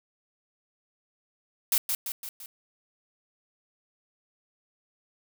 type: noise with echo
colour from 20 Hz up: blue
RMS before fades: -23 dBFS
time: 1.72-1.78 s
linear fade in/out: 2 ms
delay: 170 ms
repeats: 4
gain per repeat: -5 dB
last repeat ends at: 2.46 s
effects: none